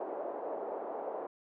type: band-pass noise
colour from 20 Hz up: white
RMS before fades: -39 dBFS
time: 0-1.27 s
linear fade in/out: 5 ms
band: 370 to 740 Hz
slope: 24 dB/octave
effects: none